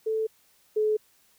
sine tone pair in turn, 440 / 428.7 Hz, A4 / A4, 0 / -45 cents, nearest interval unison, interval 45 cents, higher first, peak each -24 / -21 dBFS, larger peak second, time 0.06-0.27 / 0.76-0.97 s, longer neither, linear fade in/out 10 ms, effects white hiss -63 dBFS RMS until 1.38 s

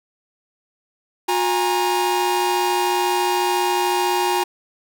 45% pulse tone cluster, 359.9 / 822 / 936 Hz, F#4 / G#5 / A#5, -48 / -18 / +7 cents, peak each -22 dBFS, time 1.28-4.44 s, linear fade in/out 10 ms, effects none

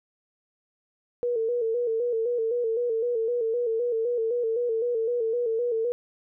sine tone with vibrato, 466.2 Hz, A#4, in tune, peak -23 dBFS, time 1.23-5.92 s, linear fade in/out 0 ms, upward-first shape square, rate 3.9 Hz, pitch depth 65 cents each way, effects none

